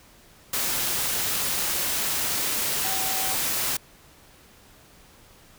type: tone in noise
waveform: sine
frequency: 764 Hz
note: G5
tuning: 45 cents flat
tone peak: -33 dBFS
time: 2.84-3.35 s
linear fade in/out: 5 ms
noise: white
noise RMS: -26 dBFS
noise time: 0.53-3.77 s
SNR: -10 dB
effects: pink hiss -53 dBFS RMS until 5.58 s